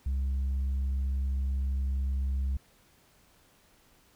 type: tone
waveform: sine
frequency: 67 Hz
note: C2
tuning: 42 cents sharp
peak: -24 dBFS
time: 0.06-2.57 s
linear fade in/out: 5 ms
effects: tanh soft clip ceiling -26 dBFS + pink hiss -63 dBFS RMS until 4.15 s